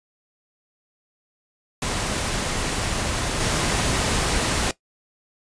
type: noise with level steps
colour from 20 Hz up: pink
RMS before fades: -25 / -22 dBFS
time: 1.82-4.71 s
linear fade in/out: 2 ms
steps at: 3.4 s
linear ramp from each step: 2 ms
effects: noise-tail reverb RT60 0.1 s tail -17 dB re dry + resampled to 22050 Hz